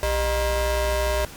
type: ring-modulated tone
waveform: 35% pulse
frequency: 336.1 Hz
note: E4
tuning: 34 cents sharp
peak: -16 dBFS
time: 0.03-1.25 s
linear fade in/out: 0 ms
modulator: 275 Hz
effects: pink hiss -41 dBFS RMS until 1.36 s + Opus 48 kbps